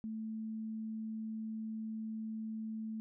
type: tone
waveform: sine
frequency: 220 Hz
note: A3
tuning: in tune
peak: -38 dBFS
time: 0.04-3 s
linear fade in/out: 0 ms
effects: none